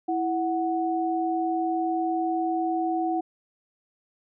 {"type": "tone pair together", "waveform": "sine", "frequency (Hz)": [329.6, 740], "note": ["E4", "F#5"], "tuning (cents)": [0, 0], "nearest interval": "octave + major second", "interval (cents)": 1400, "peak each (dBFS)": -26, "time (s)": [0.08, 3.21], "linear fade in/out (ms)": 10, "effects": []}